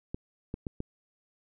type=clicks; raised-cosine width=3 ms; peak=-21 dBFS; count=4; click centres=0.145 / 0.541 / 0.668 / 0.804 s; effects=none